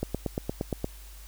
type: click train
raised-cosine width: 2 ms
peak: -15 dBFS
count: 8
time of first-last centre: 0.03-0.844 s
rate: 8.6 Hz
effects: added 50 Hz sine -44 dBFS peak until 1.27 s + white hiss -52 dBFS RMS until 1.27 s